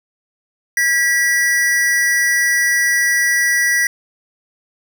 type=tone pair together; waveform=square; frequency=1633.9 / 1943 Hz; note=G#6 / B6; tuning=-29 / -29 cents; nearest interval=minor third; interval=300 cents; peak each=-23 / -14 dBFS; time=0.77-3.87 s; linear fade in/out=2 ms; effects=none